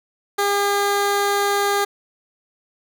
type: tone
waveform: 15% pulse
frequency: 403.9 Hz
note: G#4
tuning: 48 cents flat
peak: -11 dBFS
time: 0.38-1.85 s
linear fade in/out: 10 ms
effects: none